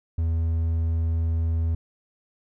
triangle tone, 82 Hz, E2, 9 cents flat, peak -19 dBFS, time 0.18-1.75 s, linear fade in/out 5 ms, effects none

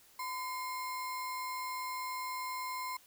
sine tone with sample-and-hold, 1015 Hz, B5, 47 cents sharp, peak -36 dBFS, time 0.19-2.97 s, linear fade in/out 5 ms, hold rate 3150 Hz, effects white hiss -62 dBFS RMS until 3.06 s

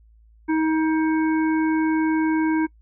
harmonic tone, 316.4 Hz, D#4, 29 cents sharp, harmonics 1 / 3 / 5 / 7, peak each -18 / -28 / -32 / -35 dBFS, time 0.48-2.67 s, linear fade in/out 20 ms, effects noise-tail reverb RT60 0.1 s tail -24 dB re dry + added 55 Hz sine -50 dBFS peak until 2.81 s

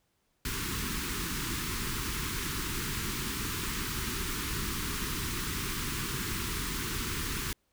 pink band-stop noise, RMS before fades -34 dBFS, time 0.45-7.53 s, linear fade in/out 2 ms, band 410 to 1000 Hz, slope 48 dB/octave, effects pink hiss -75 dBFS RMS until 7.72 s

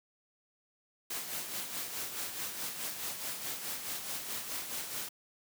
white noise with tremolo, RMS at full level -37 dBFS, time 1.1-5.09 s, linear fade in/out 5 ms, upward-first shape sine, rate 4.7 Hz, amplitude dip 50%, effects high-pass 100 Hz 12 dB/octave

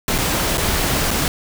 pink noise with dropouts, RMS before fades -19 dBFS, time 0.08-1.28 s, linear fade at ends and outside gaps 1 ms, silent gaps 0.181-0.185 / 0.573-0.579 / 1.107-1.112 s, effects none

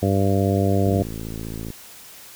harmonic tone, 98 Hz, G2, in tune, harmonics 1 / 2 / 3 / 4 / 5 / 6 / 7, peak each -20 / -23 / -25 / -26 / -27 / -28 / -28 dBFS, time 0.02-1.03 s, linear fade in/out 10 ms
click train, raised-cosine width 3 ms, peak -19 dBFS, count 47, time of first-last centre 0.87-1.703 s, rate 55.2 Hz
effects white hiss -43 dBFS RMS until 2.35 s

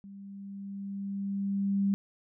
sine tone with level ramp, 198 Hz, G3, 18 cents sharp, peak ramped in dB -44 to -23 dBFS, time 0.04-1.94 s, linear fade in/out 0 ms, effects none

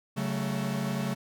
45% pulse chord, F# minor, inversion second, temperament equal with one note detuned, 138.59 / 187.91 / 220 Hz, C#3 / F#3 / A3, 0 / +27 / 0 cents, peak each -33 dBFS, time 0.16-1.15 s, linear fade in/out 20 ms, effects none

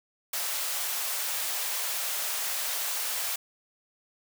white high-pass noise, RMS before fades -31 dBFS, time 0.33-3.36 s, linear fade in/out 5 ms, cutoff 540 Hz, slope 24 dB/octave, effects none

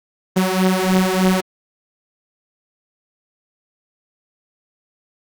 sawtooth beating tone pair, 185 / 188.3 Hz, F#3 / F#3, 0 / +31 cents, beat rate 3.3 Hz, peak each -13 dBFS, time 0.36-1.41 s, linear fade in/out 10 ms, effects Opus 32 kbps

